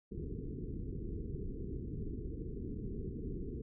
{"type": "low-pass noise", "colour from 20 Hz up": "pink", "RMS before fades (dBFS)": -41, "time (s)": [0.11, 3.62], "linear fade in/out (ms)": 10, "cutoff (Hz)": 450, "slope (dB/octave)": 96, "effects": []}